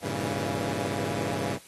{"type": "chord", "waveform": "10% pulse", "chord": "G diminished seventh", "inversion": "none", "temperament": "equal with one note detuned", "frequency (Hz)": [99.88, 116.54, 138.59, 164.81], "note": ["G2", "Bb2", "Db3", "Fb3"], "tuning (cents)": [33, 0, 0, 0], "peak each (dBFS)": [-25, -28, -26, -28], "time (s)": [0.01, 1.59], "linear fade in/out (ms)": 50, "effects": ["white hiss -52 dBFS RMS until 1.67 s", "AAC 32 kbps"]}